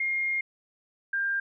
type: tone pair in turn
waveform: sine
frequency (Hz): 2130 / 1595.7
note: C7 / G6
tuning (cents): +30 / +30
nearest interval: perfect fourth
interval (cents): 500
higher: first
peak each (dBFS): -25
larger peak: neither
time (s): 0-0.41 / 1.13-1.4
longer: first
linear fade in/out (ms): 5
effects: none